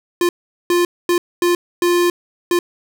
square tone bursts at uneven times, 350.2 Hz, F4, 5 cents sharp, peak -13 dBFS, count 6, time 0.21-0.29 / 0.7-0.85 / 1.09-1.18 / 1.42-1.55 / 1.82-2.1 / 2.51-2.59 s, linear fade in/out 2 ms, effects none

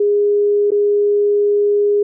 sine tone with dropouts, 410.9 Hz, G#4, 18 cents flat, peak -11 dBFS, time 0-2.03 s, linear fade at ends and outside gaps 5 ms, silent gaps 0.706-0.717 s, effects none

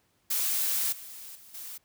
blue noise with level steps, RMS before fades -28 / -44 / -52 / -41 dBFS, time 0.3-1.78 s, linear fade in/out 10 ms, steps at 0.92 / 1.35 / 1.54 s, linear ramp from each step 5 ms, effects pink hiss -70 dBFS RMS until 1.84 s + high-pass 60 Hz 12 dB/octave

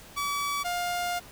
sawtooth tone pair in turn, 1144 / 705.7 Hz, D6 / F5, -46 / +18 cents, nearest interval minor sixth, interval 836 cents, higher first, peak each -24 dBFS, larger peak neither, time 0.16-0.64 / 0.64-1.2 s, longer second, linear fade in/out 20 ms, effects pink hiss -49 dBFS RMS until 1.31 s

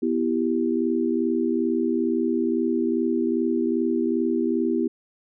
sine chord, E minor, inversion second, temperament equal, 246.9 / 329.6 / 392 Hz, B3 / E4 / G4, 0 / 0 / 0 cents, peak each -24 / -24 / -26 dBFS, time 0.02-4.88 s, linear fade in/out 10 ms, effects none

